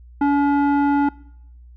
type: tone with low-pass filter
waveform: square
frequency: 284.7 Hz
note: C#4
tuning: 46 cents sharp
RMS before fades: -17 dBFS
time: 0.21-1.09 s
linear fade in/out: 5 ms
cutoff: 1100 Hz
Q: 1.9
effects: noise-tail reverb RT60 0.8 s tail -24 dB re dry + added 60 Hz sine -41 dBFS peak until 1.76 s